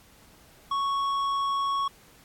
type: tone with tanh clipping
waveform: sine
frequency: 1108.7 Hz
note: C#6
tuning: in tune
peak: -26 dBFS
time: 0.71-1.88 s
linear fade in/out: 5 ms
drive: 9 dB
effects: pink hiss -56 dBFS RMS until 2.24 s + AAC 64 kbps